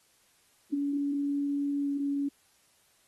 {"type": "tone with pitch glide", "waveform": "sine", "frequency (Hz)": [284, 282], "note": ["C#4", "C#4"], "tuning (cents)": [42, 30], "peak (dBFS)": -27, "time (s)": [0.72, 2.29], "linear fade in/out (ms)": 10, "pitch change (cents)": -12, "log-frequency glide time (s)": [1.82, 1.88], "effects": ["white hiss -66 dBFS RMS until 3.07 s", "AAC 32 kbps"]}